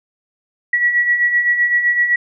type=beating tone pair; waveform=sine; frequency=1926 / 1933.8 Hz; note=B6 / B6; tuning=-44 / -37 cents; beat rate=7.8 Hz; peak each=-21 / -13 dBFS; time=0.73-2.16 s; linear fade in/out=5 ms; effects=none